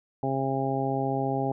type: harmonic tone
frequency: 134.8 Hz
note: C#3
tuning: 48 cents flat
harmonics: 1 / 2 / 3 / 4 / 5 / 6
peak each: -31 / -31 / -32 / -35 / -33 / -31 dBFS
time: 0.23-1.52 s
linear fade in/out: 2 ms
effects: none